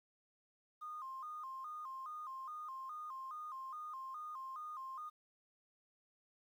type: tone with vibrato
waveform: triangle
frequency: 1139 Hz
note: C#6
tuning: 47 cents sharp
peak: -40 dBFS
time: 0.81-5.1 s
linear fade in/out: 20 ms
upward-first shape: square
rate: 2.4 Hz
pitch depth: 130 cents each way
effects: tanh soft clip ceiling -42 dBFS + 12-bit